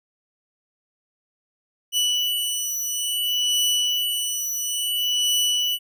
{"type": "beating tone pair", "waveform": "sawtooth", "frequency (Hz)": [2960, 2960.58], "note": ["F#7", "F#7"], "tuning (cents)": [0, 0], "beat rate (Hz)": 0.58, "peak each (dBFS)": -21, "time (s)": [1.92, 5.79], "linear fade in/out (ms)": 50, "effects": []}